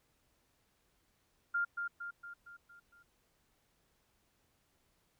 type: tone with echo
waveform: sine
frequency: 1400 Hz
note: F6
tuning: 4 cents sharp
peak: -30 dBFS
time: 1.54-1.65 s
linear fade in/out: 10 ms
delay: 230 ms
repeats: 6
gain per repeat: -5 dB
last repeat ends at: 3.03 s
effects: pink hiss -75 dBFS RMS until 5.19 s